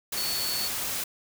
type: tone in noise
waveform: sine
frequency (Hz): 4435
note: C#8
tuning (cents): 0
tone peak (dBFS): -30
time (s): 0.17-0.68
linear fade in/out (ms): 5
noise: white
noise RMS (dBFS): -31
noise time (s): 0.12-1.04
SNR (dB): -2
effects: none